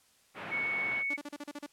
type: band-pass noise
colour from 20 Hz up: white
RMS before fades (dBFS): -42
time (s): 0.34-1.04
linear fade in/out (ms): 50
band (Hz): 100 to 2300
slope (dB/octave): 24
type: tone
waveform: sine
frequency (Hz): 2217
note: C#7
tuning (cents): 0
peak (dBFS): -30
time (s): 0.51-1.17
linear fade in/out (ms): 20
type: tone bursts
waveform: sawtooth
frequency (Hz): 290.9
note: D4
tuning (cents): -16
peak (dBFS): -35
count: 8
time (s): 1.1-1.664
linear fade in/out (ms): 5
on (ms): 39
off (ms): 36
effects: white hiss -66 dBFS RMS until 1.72 s + low-pass 11000 Hz 12 dB/octave